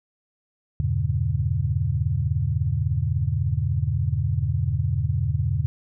sine chord, E diminished seventh, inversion none, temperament just, 82.41 / 98.89 / 118.67 / 142.4 Hz, E2 / G2 / Bb2 / Db3, 0 / +16 / +31 / +47 cents, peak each -26 dBFS, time 0.8-5.66 s, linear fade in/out 0 ms, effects none

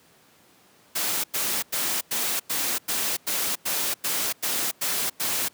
white noise bursts, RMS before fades -26 dBFS, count 12, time 0.95-5.486 s, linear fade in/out 10 ms, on 290 ms, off 96 ms, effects pink hiss -57 dBFS RMS until 5.53 s + high-pass 150 Hz 12 dB/octave

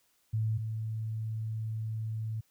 sine tone pair in turn, 110 / 110.38 Hz, A2 / A2, 0 / +6 cents, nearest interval unison, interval 6 cents, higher second, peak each -27 / -32 dBFS, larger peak first, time 0.33-0.58 / 0.58-2.41 s, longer second, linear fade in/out 10 ms, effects white hiss -71 dBFS RMS until 2.5 s

